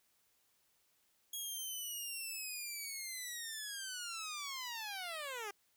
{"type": "linear sweep", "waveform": "10% pulse", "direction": "down", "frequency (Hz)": [3322, 392], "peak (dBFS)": -33, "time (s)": [1.33, 5.51], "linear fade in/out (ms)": 5, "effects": ["white hiss -75 dBFS RMS until 5.76 s"]}